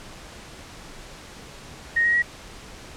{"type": "tone with pitch steps", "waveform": "sine", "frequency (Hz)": [1865, 1890, 1916], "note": ["A#6", "A#6", "A#6"], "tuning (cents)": [0, 23, 47], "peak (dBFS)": -17, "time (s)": [1.96, 2.224], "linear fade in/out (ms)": 10, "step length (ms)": 88, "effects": ["pink hiss -42 dBFS RMS until 2.96 s", "low-pass 8000 Hz 12 dB/octave"]}